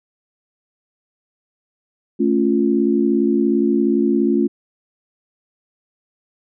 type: chord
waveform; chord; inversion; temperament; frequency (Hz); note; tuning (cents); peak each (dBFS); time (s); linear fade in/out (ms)
sine; A augmented; none; equal; 220 / 277.2 / 349.2; A3 / C#4 / E#4; 0 / 0 / 0; -18; 2.19-4.48; 20
effects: none